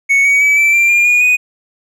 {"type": "tone with pitch steps", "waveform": "triangle", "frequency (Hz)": [2217, 2253, 2290, 2327, 2365, 2404, 2443, 2483], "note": ["C#7", "C#7", "D7", "D7", "D7", "D7", "D#7", "D#7"], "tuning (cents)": [0, 28, -44, -17, 12, 40, -32, -4], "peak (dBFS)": -6, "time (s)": [0.09, 1.37], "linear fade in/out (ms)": 20, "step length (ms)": 160, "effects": []}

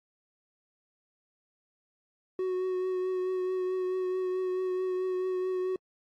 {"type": "tone with vibrato", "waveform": "triangle", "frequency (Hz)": 370, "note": "F#4", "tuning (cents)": 0, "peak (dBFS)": -26, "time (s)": [2.39, 5.76], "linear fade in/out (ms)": 2, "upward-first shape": "triangle", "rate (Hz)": 4.6, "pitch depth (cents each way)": 21, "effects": ["AAC 48 kbps"]}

